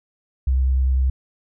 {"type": "tone with vibrato", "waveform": "sine", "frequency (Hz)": 65.2, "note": "C2", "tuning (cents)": -5, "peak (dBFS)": -15, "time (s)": [0.47, 1.1], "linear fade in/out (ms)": 5, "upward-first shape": "square", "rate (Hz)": 10, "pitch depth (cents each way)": 11, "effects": []}